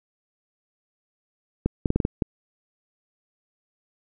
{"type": "clicks", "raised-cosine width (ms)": 3, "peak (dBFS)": -8, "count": 7, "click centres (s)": [1.66, 1.858, 1.904, 1.96, 2.002, 2.051, 2.222], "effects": []}